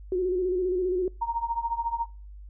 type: tone with vibrato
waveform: sine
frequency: 365.8 Hz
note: F#4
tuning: 20 cents flat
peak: -23 dBFS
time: 0.12-1.08 s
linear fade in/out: 2 ms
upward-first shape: square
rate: 15 Hz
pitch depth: 42 cents each way
type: tone with tremolo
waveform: sine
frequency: 930 Hz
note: A#5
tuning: 4 cents flat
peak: -22 dBFS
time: 1.21-2.06 s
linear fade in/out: 10 ms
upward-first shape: triangle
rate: 14 Hz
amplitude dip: 95%
effects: noise-tail reverb RT60 0.4 s tail -25 dB re dry + added 50 Hz sine -41 dBFS peak until 2.49 s